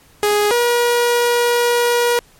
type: tone pair in turn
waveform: sawtooth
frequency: 415.3 / 479.4 Hz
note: G#4 / A#4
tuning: 0 / +48 cents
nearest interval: major second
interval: 248 cents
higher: second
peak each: -9 dBFS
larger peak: neither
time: 0.23-0.51 / 0.51-2.19 s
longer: second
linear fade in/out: 0 ms
effects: pink hiss -50 dBFS RMS until 2.39 s + MP3 64 kbps